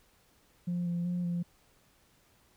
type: tone with pitch steps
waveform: sine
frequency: 175.6 / 172.9 / 177.1 / 173.5 Hz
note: F3 / F3 / F3 / F3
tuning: +10 / -17 / +24 / -11 cents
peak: -28 dBFS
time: 0.67-1.43 s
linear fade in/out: 10 ms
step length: 190 ms
effects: tanh soft clip ceiling -27 dBFS + pink hiss -66 dBFS RMS until 2.56 s